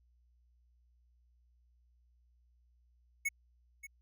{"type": "tone with echo", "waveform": "square", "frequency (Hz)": 2204, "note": "C#7", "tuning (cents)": -11, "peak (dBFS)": -31, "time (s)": [3.25, 3.29], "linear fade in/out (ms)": 10, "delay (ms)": 580, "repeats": 1, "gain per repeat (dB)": -14, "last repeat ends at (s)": 3.87, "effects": ["added 60 Hz sine -66 dBFS peak until 4.01 s"]}